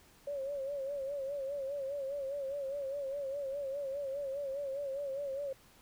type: tone with vibrato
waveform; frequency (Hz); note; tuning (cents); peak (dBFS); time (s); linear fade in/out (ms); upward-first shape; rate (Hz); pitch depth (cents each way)
sine; 554.4; C#5; 0; -35; 0.27-5.53; 5; sine; 4.9; 74
effects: pink hiss -62 dBFS RMS until 5.81 s